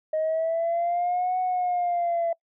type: linear two-way sweep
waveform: sine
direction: up then down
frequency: 622.3 to 740 to 670 Hz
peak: -21 dBFS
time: 0.13-2.33 s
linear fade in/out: 5 ms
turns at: 1.39 s
effects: noise-tail reverb RT60 0.1 s tail -25 dB re dry + tanh soft clip ceiling -19 dBFS